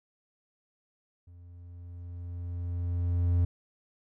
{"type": "tone with level ramp", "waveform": "triangle", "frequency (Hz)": 87.31, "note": "F2", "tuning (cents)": 0, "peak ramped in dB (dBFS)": [-47, -19], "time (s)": [1.27, 3.45], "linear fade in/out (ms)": 5, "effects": []}